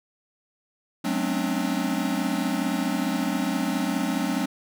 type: tone cluster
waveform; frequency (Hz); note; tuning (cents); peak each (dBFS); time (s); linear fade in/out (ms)
square; 184.8 / 214.5 / 256.9 / 271.6 / 296.2; F#3 / A3 / C4 / C#4 / D4; -2 / -44 / -32 / -35 / +15; -31; 1.04-4.46; 10
effects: none